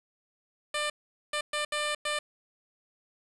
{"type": "tone bursts at uneven times", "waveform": "10% pulse", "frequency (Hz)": 596, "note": "D5", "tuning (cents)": 25, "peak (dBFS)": -20, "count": 5, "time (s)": [[0.74, 0.9], [1.33, 1.41], [1.53, 1.65], [1.72, 1.95], [2.05, 2.19]], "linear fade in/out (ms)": 5, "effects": ["resampled to 24000 Hz", "8-bit"]}